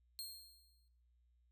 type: tone with exponential decay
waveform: sawtooth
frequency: 4227 Hz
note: C8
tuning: 17 cents sharp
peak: -39 dBFS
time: 0.19-0.88 s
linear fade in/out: 0 ms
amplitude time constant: 150 ms
effects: noise-tail reverb RT60 0.7 s tail -17 dB re dry + added 60 Hz sine -70 dBFS peak until 1.51 s